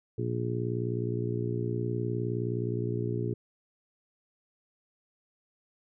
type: harmonic tone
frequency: 59.4 Hz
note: A#1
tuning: 33 cents sharp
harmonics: 2 / 3 / 4 / 5 / 6 / 7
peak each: -31 / -39 / -39 / -40 / -36 / -36 dBFS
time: 0.18-3.34 s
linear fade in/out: 5 ms
effects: none